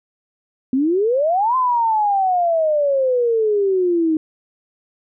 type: exponential two-way sweep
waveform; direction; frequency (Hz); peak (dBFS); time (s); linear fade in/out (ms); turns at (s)
sine; up then down; 251.1 to 1043 to 309.8; -14; 0.73-4.17; 2; 1.56
effects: none